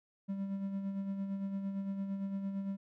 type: tone with tremolo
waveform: triangle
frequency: 196 Hz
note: G3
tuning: in tune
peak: -31 dBFS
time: 0.28-2.77 s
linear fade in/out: 20 ms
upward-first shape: sine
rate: 8.8 Hz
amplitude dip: 45%
effects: none